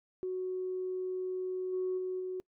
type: tone with level steps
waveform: sine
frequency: 370 Hz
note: F#4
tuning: in tune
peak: -32 / -29 / -32 / -34 dBFS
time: 0.23-2.4 s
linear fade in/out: 0 ms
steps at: 1.72 / 1.97 / 2.19 s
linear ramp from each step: 20 ms
effects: noise-tail reverb RT60 0.1 s tail -24 dB re dry + tanh soft clip ceiling -26 dBFS